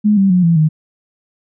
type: tone with pitch steps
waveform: sine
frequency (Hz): 210 / 194.81 / 180.72 / 167.64 / 155.52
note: G#3 / G3 / F#3 / E3 / D#3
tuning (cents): +19 / -11 / -40 / +29 / 0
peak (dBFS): -8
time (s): 0.04-0.69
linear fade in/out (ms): 20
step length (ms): 130
effects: none